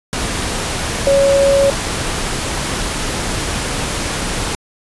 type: tone in noise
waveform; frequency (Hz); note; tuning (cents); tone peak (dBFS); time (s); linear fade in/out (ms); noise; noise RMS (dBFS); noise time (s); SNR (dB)
sine; 554.4; C#5; 0; -9; 1.07-1.7; 0; pink; -20; 0.13-4.55; +8
effects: resampled to 24000 Hz